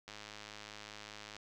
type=click train; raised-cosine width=0.2 ms; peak=-30 dBFS; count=136; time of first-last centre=0.08-1.366 s; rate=105 Hz; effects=none